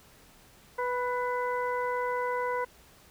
harmonic tone with a mistuned harmonic, 493.9 Hz, B4, in tune, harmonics 1 / 2 / 3 / 4, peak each -31 / -31 / -38 / -40 dBFS, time 0.78-2.65 s, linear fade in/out 10 ms, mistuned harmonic 4, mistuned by +28 cents, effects pink hiss -57 dBFS RMS until 3.1 s

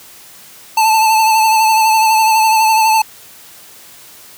square tone with vibrato, 880 Hz, A5, in tune, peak -9 dBFS, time 0.77-3.02 s, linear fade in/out 5 ms, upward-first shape triangle, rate 12 Hz, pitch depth 40 cents each way, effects white hiss -39 dBFS RMS until 4.37 s + high-pass 60 Hz 12 dB/octave

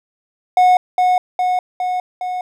triangle tone with echo, 730 Hz, F#5, 24 cents flat, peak -6 dBFS, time 0.57-0.77 s, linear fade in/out 2 ms, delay 410 ms, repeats 4, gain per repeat -3 dB, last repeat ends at 2.41 s, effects none

